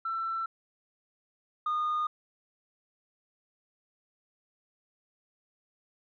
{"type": "tone pair in turn", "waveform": "sine", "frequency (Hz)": [1339, 1225], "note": ["E6", "D#6"], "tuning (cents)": [27, -27], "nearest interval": "major second", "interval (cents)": 154, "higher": "first", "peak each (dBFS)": [-29, -25], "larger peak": "second", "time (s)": [[0.05, 0.46], [1.66, 2.07]], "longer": "neither", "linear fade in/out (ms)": 5, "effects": ["tanh soft clip ceiling -25 dBFS"]}